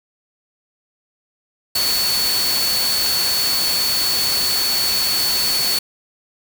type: tone in noise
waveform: sine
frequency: 4435 Hz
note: C#8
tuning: in tune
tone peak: -18 dBFS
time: 1.75-5.79 s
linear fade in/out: 5 ms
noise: white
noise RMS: -22 dBFS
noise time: 1.75-5.79 s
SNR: +1 dB
effects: none